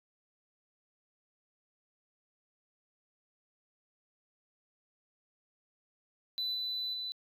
sine tone with level steps, 3993 Hz, B7, 18 cents sharp, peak -30 / -32 / -35 dBFS, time 6.38-7.12 s, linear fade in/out 0 ms, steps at 6.54 / 6.93 s, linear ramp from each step 10 ms, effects tanh soft clip ceiling -30 dBFS

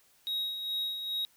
triangle tone with tremolo, 3794 Hz, A#7, 30 cents sharp, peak -28 dBFS, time 0.27-1.25 s, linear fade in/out 0 ms, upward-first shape sine, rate 2.4 Hz, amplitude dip 50%, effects white hiss -65 dBFS RMS until 1.36 s

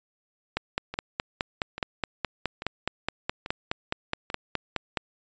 two click trains, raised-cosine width 0.3 ms, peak -10 / -19 dBFS, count 22 / 5, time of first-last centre 0.57-4.973 / 0.94-4.301 s, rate 4.77 / 1.19 Hz, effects resampled to 16000 Hz

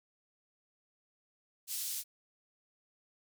white band-pass noise, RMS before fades -38 dBFS, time 1.67-2.04 s, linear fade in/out 50 ms, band 4400 to 16000 Hz, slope 12 dB/octave, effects none

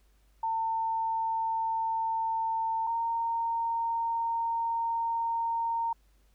sine tone pair in turn, 900 / 921 Hz, A5 / A#5, +39 / -21 cents, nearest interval unison, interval 40 cents, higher second, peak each -27 dBFS, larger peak neither, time 0.43-2.87 / 2.87-5.93 s, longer second, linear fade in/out 5 ms, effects added 50 Hz sine -61 dBFS peak until 6.34 s + pink hiss -71 dBFS RMS until 6.34 s

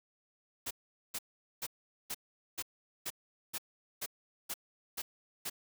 white noise bursts, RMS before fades -38 dBFS, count 11, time 0.66-5.499 s, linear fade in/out 10 ms, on 49 ms, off 430 ms, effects none

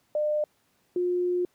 sine tone pair in turn, 602 / 356.9 Hz, D5 / F4, +43 / +38 cents, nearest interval major sixth, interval 905 cents, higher first, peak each -23 dBFS, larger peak neither, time 0.15-0.44 / 0.96-1.45 s, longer second, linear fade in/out 2 ms, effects pink hiss -68 dBFS RMS until 1.54 s + high-pass 100 Hz 12 dB/octave

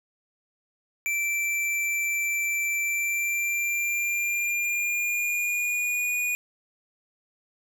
square tone with pitch glide, 2339 to 2455 Hz, D7 to D#7, -8 to -24 cents, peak -25 dBFS, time 1.06-6.35 s, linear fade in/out 0 ms, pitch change +84 cents, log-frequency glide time 2.79-6.14 s, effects none

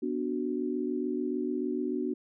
sine chord, B minor, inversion none, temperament equal, 246.9 / 293.7 / 370 Hz, B3 / D4 / F#4, 0 / 0 / 0 cents, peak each -33 dBFS, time 0.02-2.14 s, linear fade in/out 10 ms, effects none

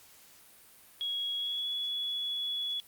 sine tone with pitch glide, 3322 to 3388 Hz, G#7 to G#7, 0 to +34 cents, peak -31 dBFS, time 1.01-2.8 s, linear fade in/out 0 ms, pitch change +34 cents, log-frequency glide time 1.36-1.68 s, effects white hiss -57 dBFS RMS until 2.87 s + Opus 48 kbps

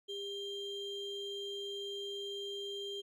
triangle ring-modulated tone, 1791 Hz, A6, 30 cents sharp, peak -34 dBFS, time 0.08-3.02 s, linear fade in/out 20 ms, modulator 1390 Hz, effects none

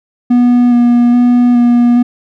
triangle tone with vibrato, 242.1 Hz, B3, 34 cents flat, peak -3 dBFS, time 0.3-2.03 s, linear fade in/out 10 ms, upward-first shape square, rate 1.2 Hz, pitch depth 13 cents each way, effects none

